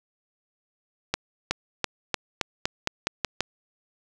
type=accelerating click train; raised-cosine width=0.2 ms; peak=-6 dBFS; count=10; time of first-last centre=1.14-3.407 s; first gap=370 ms; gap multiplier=0.9; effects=none